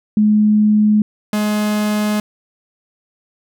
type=tone pair in turn; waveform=sine / 45% pulse; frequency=211.7 / 210.6 Hz; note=G#3 / G#3; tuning=+33 / +24 cents; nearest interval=unison; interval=9 cents; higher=first; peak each=-9 / -15 dBFS; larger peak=first; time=0.17-1.02 / 1.33-2.2 s; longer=second; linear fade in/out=2 ms; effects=none